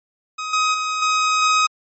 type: tone with level steps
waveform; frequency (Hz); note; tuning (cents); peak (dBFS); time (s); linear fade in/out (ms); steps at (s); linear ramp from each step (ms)
sawtooth; 1261; D#6; +23; -21 / -12 / -17 / -12 / -10; 0.38-1.67; 10; 0.53 / 0.74 / 1.02 / 1.42; 5
effects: MP3 32 kbps